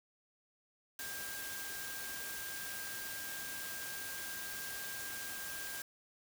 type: tone in noise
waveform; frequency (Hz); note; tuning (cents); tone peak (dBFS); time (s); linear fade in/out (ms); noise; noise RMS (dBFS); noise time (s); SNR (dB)
sine; 1600; G6; +35; -46; 0.99-5.82; 2; white; -44; 0.99-5.82; -5
effects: none